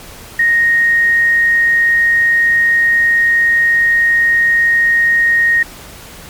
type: tone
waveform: sine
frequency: 1864.7 Hz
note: A#6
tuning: in tune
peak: -8 dBFS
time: 0.39-5.63 s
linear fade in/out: 5 ms
effects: pink hiss -34 dBFS RMS until 6.29 s + MP3 96 kbps